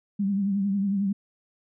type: tone with vibrato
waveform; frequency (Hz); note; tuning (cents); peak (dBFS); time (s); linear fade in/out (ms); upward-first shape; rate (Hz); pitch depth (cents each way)
sine; 198.3; G3; +20; -22; 0.19-1.13; 10; triangle; 11; 69
effects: none